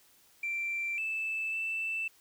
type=tone with pitch steps; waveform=sine; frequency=2352 / 2633 / 2654 Hz; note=D7 / E7 / E7; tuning=+2 / -3 / +11 cents; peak=-30 dBFS; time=0.43-2.08 s; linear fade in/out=5 ms; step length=550 ms; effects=tanh soft clip ceiling -27 dBFS + white hiss -63 dBFS RMS until 2.2 s